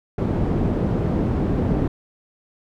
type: low-pass noise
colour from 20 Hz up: white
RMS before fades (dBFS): -21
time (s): 0.18-1.88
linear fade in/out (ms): 5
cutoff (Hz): 280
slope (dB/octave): 12
effects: none